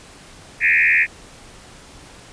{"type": "tone with frequency modulation", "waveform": "sine", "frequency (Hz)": 2134, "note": "C7", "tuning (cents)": 34, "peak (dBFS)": -12, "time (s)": [0.6, 1.07], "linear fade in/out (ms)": 50, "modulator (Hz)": 81.5, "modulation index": 4.7, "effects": ["pink hiss -43 dBFS RMS until 2.32 s", "resampled to 22050 Hz"]}